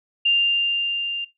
sine tone with level ramp, 2794 Hz, F7, in tune, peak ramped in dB -14 to -25 dBFS, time 0.25-1.25 s, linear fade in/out 10 ms, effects noise-tail reverb RT60 0.2 s tail -18 dB re dry

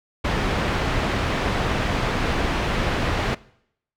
pink low-pass noise, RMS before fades -23 dBFS, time 0.24-3.35 s, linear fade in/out 10 ms, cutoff 2900 Hz, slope 12 dB/octave, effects noise-tail reverb RT60 0.7 s tail -21 dB re dry

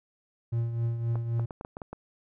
triangle tone with tremolo, 116.54 Hz, A#2, in tune, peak -22 dBFS, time 0.52-1.46 s, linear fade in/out 10 ms, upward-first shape triangle, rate 3.8 Hz, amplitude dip 60%
clicks, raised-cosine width 1 ms, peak -24 dBFS, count 8, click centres 1.156 / 1.396 / 1.508 / 1.611 / 1.649 / 1.769 / 1.818 / 1.93 s
effects none

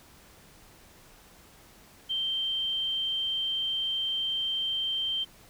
sine tone, 3136 Hz, G7, in tune, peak -27 dBFS, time 2.09-5.25 s, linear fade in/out 20 ms, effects pink hiss -55 dBFS RMS until 5.49 s

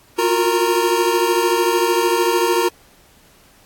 square tone cluster, 349.8 / 363.1 / 463.2 / 930 Hz, F4 / F#4 / A#4 / A#5, +3 / -33 / -11 / -4 cents, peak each -21 dBFS, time 0.18-2.69 s, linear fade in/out 10 ms, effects pink hiss -51 dBFS RMS until 3.65 s + AAC 64 kbps

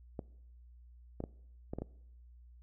clicks, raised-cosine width 2 ms, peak -25 dBFS, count 6, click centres 0.192 / 1.204 / 1.239 / 1.735 / 1.786 / 1.82 s, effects noise-tail reverb RT60 0.8 s tail -22 dB re dry + added 60 Hz sine -54 dBFS peak until 2.62 s

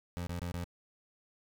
25% pulse tone bursts, 87.31 Hz, F2, in tune, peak -32 dBFS, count 4, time 0.17-0.642 s, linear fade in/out 0 ms, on 100 ms, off 24 ms, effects none

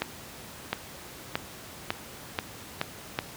accelerating click train, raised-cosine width 0.3 ms, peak -10 dBFS, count 7, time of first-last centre 0.02-3.189 s, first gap 710 ms, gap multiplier 0.88, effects pink hiss -44 dBFS RMS until 3.36 s + high-pass 80 Hz 12 dB/octave

